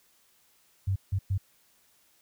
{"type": "tone bursts at uneven times", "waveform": "sine", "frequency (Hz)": 96.6, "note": "G2", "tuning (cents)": -25, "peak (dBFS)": -24, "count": 3, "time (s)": [[0.87, 0.96], [1.12, 1.19], [1.3, 1.38]], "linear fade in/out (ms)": 10, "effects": ["white hiss -65 dBFS RMS until 2.21 s"]}